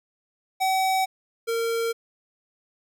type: tone pair in turn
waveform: square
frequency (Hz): 760 / 459.5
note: F#5 / A#4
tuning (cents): +46 / -25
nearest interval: major sixth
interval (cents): 871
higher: first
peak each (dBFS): -21 / -24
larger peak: first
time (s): 0.6-1.06 / 1.47-1.93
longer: neither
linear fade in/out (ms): 20
effects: none